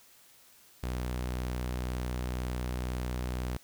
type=tone; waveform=sawtooth; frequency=62 Hz; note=B1; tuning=7 cents sharp; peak=-28 dBFS; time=0.83-3.57 s; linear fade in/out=5 ms; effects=white hiss -59 dBFS RMS until 3.63 s